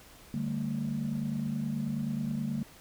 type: chord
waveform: sine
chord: D suspended fourth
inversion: none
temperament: equal with one note detuned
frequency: 146.83 / 196 / 225.4 Hz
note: D3 / G3 / A3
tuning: 0 / 0 / +42 cents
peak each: -34 / -35 / -32 dBFS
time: 0.34-2.63 s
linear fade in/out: 2 ms
effects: tanh soft clip ceiling -23 dBFS + pink hiss -54 dBFS RMS until 2.8 s